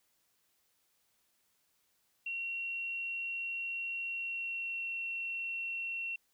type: tone with pitch glide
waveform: sine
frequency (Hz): 2737 to 2721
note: F7 to F7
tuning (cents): -36 to -46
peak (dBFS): -35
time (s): 2.26-6.16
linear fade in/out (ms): 5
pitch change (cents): -10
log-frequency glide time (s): 4.08-4.89
effects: white hiss -75 dBFS RMS until 6.33 s